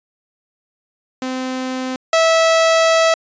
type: tone pair in turn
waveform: sawtooth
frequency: 258 / 652.8 Hz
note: C4 / E5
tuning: -24 / -17 cents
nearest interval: octave + major third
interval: 1607 cents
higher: second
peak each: -17 / -7 dBFS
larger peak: second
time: 1.22-1.96 / 2.13-3.14 s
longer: second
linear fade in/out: 2 ms
effects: resampled to 16000 Hz